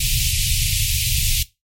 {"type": "band-stop noise", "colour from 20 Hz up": "pink", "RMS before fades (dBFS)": -19, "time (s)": [0, 1.43], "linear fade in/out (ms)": 5, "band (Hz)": [140, 2400], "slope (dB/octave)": 48, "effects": ["noise-tail reverb RT60 0.2 s tail -17 dB re dry", "MP3 64 kbps"]}